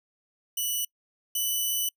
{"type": "tone pair in turn", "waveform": "5% pulse", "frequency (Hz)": [2960, 2981], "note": ["F#7", "F#7"], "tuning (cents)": [0, 12], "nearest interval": "unison", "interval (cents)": 12, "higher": "second", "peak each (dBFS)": [-18, -17], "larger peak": "second", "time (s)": [[0.57, 0.85], [1.35, 1.89]], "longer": "second", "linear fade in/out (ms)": 5, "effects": ["noise-tail reverb RT60 0.1 s tail -26 dB re dry"]}